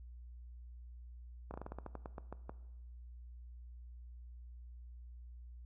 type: slowing click train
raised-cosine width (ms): 1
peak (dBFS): -30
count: 13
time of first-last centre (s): 1.51-2.495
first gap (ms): 30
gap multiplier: 1.17
effects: noise-tail reverb RT60 1.0 s tail -17 dB re dry + added 60 Hz sine -49 dBFS peak until 5.65 s